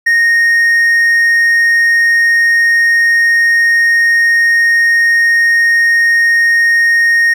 triangle tone, 1857 Hz, A#6, 7 cents flat, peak -5 dBFS, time 0.06-7.34 s, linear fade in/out 10 ms, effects none

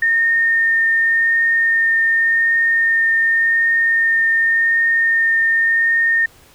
sine tone with vibrato, 1827 Hz, A#6, 35 cents flat, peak -12 dBFS, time 0.02-6.26 s, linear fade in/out 5 ms, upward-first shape triangle, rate 0.88 Hz, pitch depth 9 cents each way, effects pink hiss -48 dBFS RMS until 6.54 s

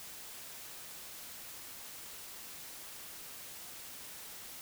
silence, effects white hiss -48 dBFS RMS until 4.61 s

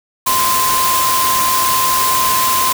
sine tone in noise, 1039 Hz, C6, 12 cents flat, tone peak -14 dBFS, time 0.26-2.73 s, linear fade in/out 10 ms, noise white, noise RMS -17 dBFS, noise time 0.26-2.73 s, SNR 0 dB, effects none

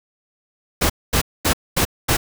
pink noise bursts, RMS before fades -17 dBFS, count 5, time 0.81-2.17 s, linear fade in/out 10 ms, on 88 ms, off 230 ms, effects none

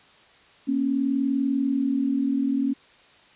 sine tone pair together, 235.4 / 275.8 Hz, A#3 / C#4, +17 / -9 cents, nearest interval minor third, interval 274 cents, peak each -26 / -22 dBFS, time 0.67-2.74 s, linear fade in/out 20 ms, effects white hiss -54 dBFS RMS until 3.35 s + resampled to 8000 Hz

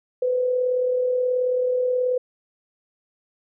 sine tone with amplitude modulation, 502 Hz, B4, 28 cents sharp, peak -17 dBFS, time 0.22-2.18 s, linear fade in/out 5 ms, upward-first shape sine, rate 38.6 Hz, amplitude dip 40%, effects none

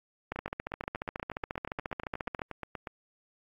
two click trains, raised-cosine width 0.5 ms, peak -22 / -18 dBFS, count 22 / 31, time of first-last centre 0.36-2.872 / 0.32-2.418 s, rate 8.36 / 14.3 Hz, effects AAC 48 kbps

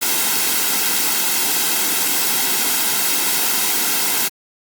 white noise with comb filter, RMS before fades -18 dBFS, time 0.01-4.29 s, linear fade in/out 20 ms, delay 1.7 ms, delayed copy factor -0.55, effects high-pass 200 Hz 12 dB/octave + Opus 48 kbps

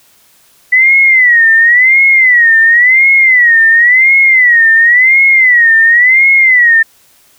sine tone with vibrato, 1975.5 Hz, B6, in tune, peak -3 dBFS, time 0.72-6.83 s, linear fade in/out 10 ms, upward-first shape sine, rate 0.94 Hz, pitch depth 160 cents each way, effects white hiss -47 dBFS RMS until 7.38 s

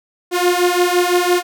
sawtooth beating tone pair, 352.8 / 358.7 Hz, F4 / F4, +18 / +46 cents, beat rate 5.9 Hz, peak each -12 dBFS, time 0.31-1.43 s, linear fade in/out 50 ms, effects none

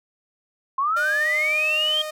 sine linear sweep, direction up, 1046.5 to 3215 Hz, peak -19 dBFS, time 0.78-2.02 s, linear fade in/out 5 ms
sawtooth tone with pitch glide, 606 to 615.2 Hz, D#5 to D#5, -46 to -20 cents, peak -25 dBFS, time 0.96-2.11 s, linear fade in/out 10 ms, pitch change +26 cents, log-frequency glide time 1.19-1.52 s
effects none

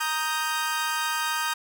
sawtooth chord, Eb major, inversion second, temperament equal, 932.3 / 1244.5 / 1568 Hz, Bb5 / Eb6 / G6, 0 / 0 / 0 cents, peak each -26 dBFS, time 0-1.54 s, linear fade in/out 10 ms, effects none

